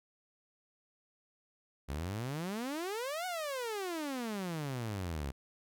sawtooth exponential two-way sweep, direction up then down, 65 to 749 to 65 Hz, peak -32 dBFS, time 1.88-5.32 s, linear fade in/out 20 ms, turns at 3.26 s, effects none

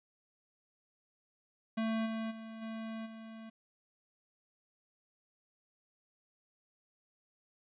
square tone with level steps, 223 Hz, A3, 23 cents sharp, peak -32 / -36 / -45 / -40 / -47 dBFS, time 1.77-3.5 s, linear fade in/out 10 ms, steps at 2.05 / 2.3 / 2.61 / 3.05 s, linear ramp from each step 20 ms, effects resampled to 8000 Hz + 12-bit

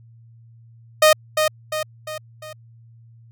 sawtooth tone with echo, 619 Hz, D#5, 9 cents flat, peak -6 dBFS, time 1.02-1.13 s, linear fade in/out 5 ms, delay 350 ms, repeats 4, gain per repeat -6 dB, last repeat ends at 2.53 s, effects added 115 Hz sine -45 dBFS peak until 3.31 s

